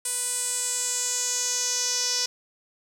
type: tone with band-pass filter sweep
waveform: sawtooth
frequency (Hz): 493.9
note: B4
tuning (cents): 0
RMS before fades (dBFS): -27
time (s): 0.05-2.26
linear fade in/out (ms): 5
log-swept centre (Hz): 9000 to 5500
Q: 4.7
effects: none